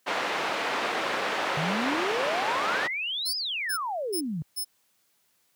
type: band-pass noise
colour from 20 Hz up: pink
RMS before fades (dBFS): -29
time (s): 0.06-2.88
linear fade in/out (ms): 20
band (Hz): 520 to 2700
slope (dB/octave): 12
type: exponential two-way sweep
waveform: sine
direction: up then down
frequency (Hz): 146.83 to 5160 to 146.83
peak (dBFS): -28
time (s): 1.57-4.42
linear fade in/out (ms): 0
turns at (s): 3.37
type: tone bursts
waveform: 10% pulse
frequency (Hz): 5220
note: E8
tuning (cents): -18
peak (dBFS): -23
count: 4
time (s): 3.25-4.648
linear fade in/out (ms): 20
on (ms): 87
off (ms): 350
effects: white hiss -69 dBFS RMS until 5.55 s + high-pass 80 Hz 12 dB/octave